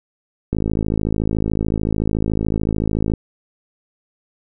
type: click train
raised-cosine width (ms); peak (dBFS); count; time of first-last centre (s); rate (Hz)
3; -7; 141; 0.53-3.137; 53.7
effects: none